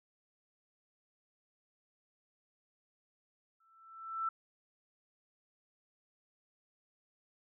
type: tone with exponential growth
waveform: sine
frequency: 1330 Hz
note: E6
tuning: 15 cents sharp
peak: -30 dBFS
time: 3.6-4.29 s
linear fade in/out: 5 ms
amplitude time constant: 150 ms
effects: none